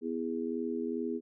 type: chord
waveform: sine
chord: E major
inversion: second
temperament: just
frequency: 247.2 / 329.6 / 412 Hz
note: B3 / E4 / G#4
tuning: +2 / 0 / -14 cents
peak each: -35 / -37 / -36 dBFS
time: 0.01-1.21 s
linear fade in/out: 50 ms
effects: none